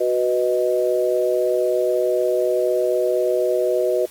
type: chord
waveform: sine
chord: B major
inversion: second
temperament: equal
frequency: 370 / 493.9 / 622.3 Hz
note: F#4 / B4 / D#5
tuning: 0 / 0 / 0 cents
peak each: -21 dBFS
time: 0-4.06 s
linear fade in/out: 10 ms
effects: white hiss -45 dBFS RMS until 4.1 s + AAC 64 kbps